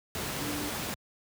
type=tone in noise; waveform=sine; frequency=293.7 Hz; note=D4; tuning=in tune; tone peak=-36 dBFS; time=0.41-0.69 s; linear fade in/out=0 ms; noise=pink; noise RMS=-34 dBFS; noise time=0.15-0.94 s; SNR=-5 dB; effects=high-pass 80 Hz 12 dB/octave